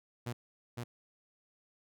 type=tone with echo; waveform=sawtooth; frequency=119.7 Hz; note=A#2; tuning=46 cents sharp; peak=-32 dBFS; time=0.26-0.33 s; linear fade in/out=10 ms; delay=510 ms; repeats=1; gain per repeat=-2 dB; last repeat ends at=0.84 s; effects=none